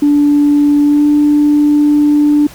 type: tone with pitch glide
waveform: sine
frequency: 290.9 to 294.8 Hz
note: D4 to D4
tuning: -16 to +7 cents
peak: -5 dBFS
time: 0.02-2.47 s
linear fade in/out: 5 ms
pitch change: +23 cents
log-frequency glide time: 0.84-1.06 s
effects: tanh soft clip ceiling -2 dBFS + pink hiss -36 dBFS RMS until 2.54 s